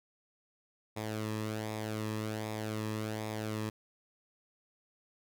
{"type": "tone with flanger", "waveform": "sawtooth", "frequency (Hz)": 108.3, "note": "A2", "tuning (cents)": -27, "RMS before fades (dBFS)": -37, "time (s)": [0.96, 3.7], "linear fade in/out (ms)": 10, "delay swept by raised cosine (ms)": [0.67, 1.39], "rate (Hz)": 1.3, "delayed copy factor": -0.6, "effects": []}